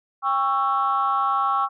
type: chord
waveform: sine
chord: C# diminished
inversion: second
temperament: just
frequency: 798.3 / 1108.7 / 1330.5 Hz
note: G5 / C#6 / E6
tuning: +31 / 0 / +16 cents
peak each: -24 / -21 / -23 dBFS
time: 0.22-1.69 s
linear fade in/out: 50 ms
effects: tanh soft clip ceiling -12 dBFS